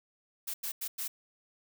blue noise bursts at uneven times, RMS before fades -36 dBFS, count 4, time 0.47-0.54 / 0.63-0.72 / 0.81-0.88 / 0.98-1.08 s, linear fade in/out 10 ms, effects none

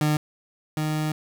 30% pulse tone pair in turn, 151.3 / 153.94 Hz, D#3 / D#3, -48 / -18 cents, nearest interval unison, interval 30 cents, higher second, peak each -17 / -21 dBFS, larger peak first, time 0.01-0.17 / 0.77-1.12 s, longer second, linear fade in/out 2 ms, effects 9-bit

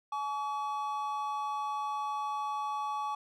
triangle tone pair together, 849.4 / 1137 Hz, G#5 / C#6, +39 / +44 cents, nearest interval perfect fourth, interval 505 cents, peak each -33 / -33 dBFS, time 0.12-3.15 s, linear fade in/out 5 ms, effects none

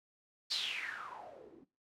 blue noise with low-pass filter sweep, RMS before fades -42 dBFS, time 0.5-1.65 s, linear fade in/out 20 ms, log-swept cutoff 4600 to 270 Hz, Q 7.3, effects noise-tail reverb RT60 0.3 s tail -20 dB re dry

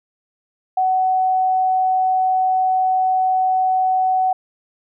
sine tone, 749 Hz, F#5, 21 cents sharp, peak -14 dBFS, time 0.77-4.33 s, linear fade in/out 5 ms, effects none

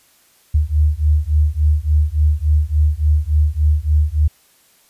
sine beating tone pair, 74 / 77.5 Hz, D2 / D#2, +14 / -6 cents, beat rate 3.5 Hz, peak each -15 dBFS, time 0.54-4.28 s, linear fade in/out 10 ms, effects white hiss -54 dBFS RMS until 4.89 s + resampled to 32000 Hz

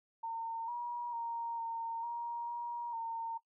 sine tone with pitch steps, 912 / 958 / 930 / 917 / 942 / 949 / 914 Hz, A#5 / A#5 / A#5 / A#5 / A#5 / A#5 / A#5, -38 / +47 / -4 / -29 / +18 / +31 / -34 cents, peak -36 dBFS, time 0.23-3.38 s, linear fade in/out 10 ms, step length 450 ms, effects noise-tail reverb RT60 0.1 s tail -18 dB re dry

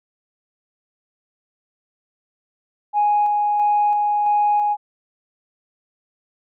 sine tone with tremolo, 830.6 Hz, G#5, in tune, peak -13 dBFS, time 2.93-4.77 s, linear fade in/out 50 ms, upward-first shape square, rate 1.5 Hz, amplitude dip 25%, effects tanh soft clip ceiling -10 dBFS

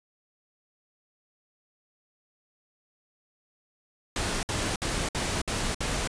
pink noise bursts, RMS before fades -29 dBFS, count 6, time 4.16-6.075 s, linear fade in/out 2 ms, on 270 ms, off 59 ms, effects resampled to 22050 Hz

